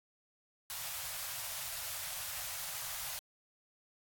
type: band-stop noise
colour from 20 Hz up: white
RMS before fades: -41 dBFS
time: 0.7-3.19 s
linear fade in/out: 0 ms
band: 150 to 560 Hz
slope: 48 dB/octave
effects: AAC 64 kbps